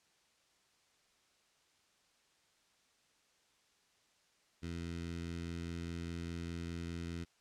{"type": "tone with notch filter", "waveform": "15% pulse", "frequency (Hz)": 84.9, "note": "F2", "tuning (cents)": -48, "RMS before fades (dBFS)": -42, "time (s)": [4.62, 7.25], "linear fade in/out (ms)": 20, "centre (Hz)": 820, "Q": 0.85, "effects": ["white hiss -72 dBFS RMS until 7.4 s", "low-pass 7000 Hz 12 dB/octave"]}